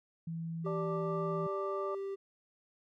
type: tone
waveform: sine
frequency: 164.81 Hz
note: E3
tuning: in tune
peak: -36 dBFS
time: 0.27-1.47 s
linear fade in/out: 5 ms
type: tone with pitch glide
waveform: triangle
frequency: 390 to 392.3 Hz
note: G4 to G4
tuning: -9 to +1 cents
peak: -34 dBFS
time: 0.64-2.16 s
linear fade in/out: 20 ms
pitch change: +10 cents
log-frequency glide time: 0.95-1.24 s
type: harmonic tone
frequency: 294.2 Hz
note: D4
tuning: 3 cents sharp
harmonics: 2 / 3 / 4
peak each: -39 / -49 / -40 dBFS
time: 0.66-1.95 s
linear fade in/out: 5 ms
effects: none